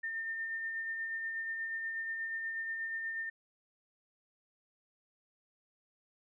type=tone with tremolo; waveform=sine; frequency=1810 Hz; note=A6; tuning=48 cents sharp; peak=-34 dBFS; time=0.03-3.3 s; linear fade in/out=10 ms; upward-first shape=sine; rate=8.3 Hz; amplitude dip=30%; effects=none